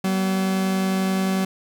40% pulse tone pair together, 190 / 241.1 Hz, F#3 / B3, +46 / -41 cents, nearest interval major third, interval 413 cents, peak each -19 / -31 dBFS, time 0.04-1.45 s, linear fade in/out 5 ms, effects 9-bit

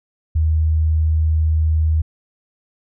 sine tone, 78.8 Hz, D#2, 23 cents sharp, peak -13 dBFS, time 0.35-2.02 s, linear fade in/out 10 ms, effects none

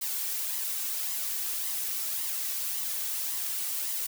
blue noise with flanger, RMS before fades -32 dBFS, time 0.01-4.07 s, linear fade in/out 10 ms, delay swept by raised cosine 0.98 to 2.68 ms, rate 1.8 Hz, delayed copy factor +0.5, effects none

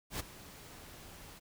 pink noise with ADSR envelope, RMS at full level -36 dBFS, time 0.1-1.4 s, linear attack 98 ms, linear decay 13 ms, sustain -16 dB, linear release 29 ms, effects none

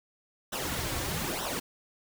pink noise with flanger, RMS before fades -33 dBFS, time 0.52-1.6 s, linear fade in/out 10 ms, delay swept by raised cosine 0.43 to 4.83 ms, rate 1.1 Hz, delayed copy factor -0.75, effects none

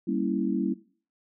sine chord, G diminished seventh, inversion none, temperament equal, 196 / 233.1 / 277.2 / 329.6 Hz, G3 / Bb3 / Db4 / Fb4, 0 / 0 / 0 / 0 cents, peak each -30 dBFS, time 0.07-0.74 s, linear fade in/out 10 ms, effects noise-tail reverb RT60 0.4 s tail -17 dB re dry

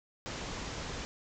pink low-pass noise, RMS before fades -40 dBFS, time 0.26-1.05 s, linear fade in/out 0 ms, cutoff 7400 Hz, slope 96 dB/octave, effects none

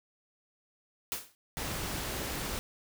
white noise with exponential decay, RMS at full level -31 dBFS, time 1.12-1.35 s, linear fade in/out 0 ms, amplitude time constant 49 ms
pink noise, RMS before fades -36 dBFS, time 1.57-2.59 s, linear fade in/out 0 ms
effects none

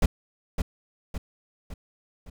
brown noise with echo, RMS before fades -18 dBFS, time 0.02-0.06 s, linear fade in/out 5 ms, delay 560 ms, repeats 4, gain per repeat -6 dB, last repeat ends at 2.3 s, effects none

